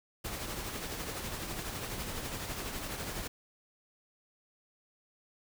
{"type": "noise with tremolo", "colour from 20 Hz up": "pink", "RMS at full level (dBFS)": -37, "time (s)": [0.24, 3.28], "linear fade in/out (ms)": 10, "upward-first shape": "triangle", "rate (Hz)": 12, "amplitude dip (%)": 45, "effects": []}